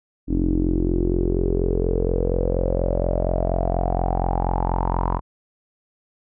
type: tone with low-pass filter sweep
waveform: sawtooth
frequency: 44.19 Hz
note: F1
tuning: 21 cents sharp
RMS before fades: -21 dBFS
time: 0.27-5.21 s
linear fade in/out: 50 ms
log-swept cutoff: 290 to 1000 Hz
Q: 7.5
effects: none